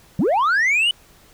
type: linear sweep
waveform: sine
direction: up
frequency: 138.59 to 3017 Hz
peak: -12 dBFS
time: 0.19-0.91 s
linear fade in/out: 2 ms
effects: tanh soft clip ceiling -14 dBFS + pink hiss -51 dBFS RMS until 1.33 s